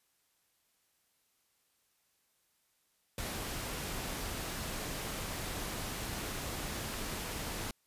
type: noise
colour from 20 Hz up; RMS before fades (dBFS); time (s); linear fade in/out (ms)
pink; -39; 3.18-7.71; 2
effects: white hiss -75 dBFS RMS until 7.86 s + resampled to 32000 Hz